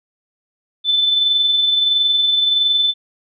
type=tone with amplitude modulation; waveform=sine; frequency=3520 Hz; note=A7; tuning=in tune; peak=-11 dBFS; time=0.84-2.94 s; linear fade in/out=50 ms; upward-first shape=sine; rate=21.5 Hz; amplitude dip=35%; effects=none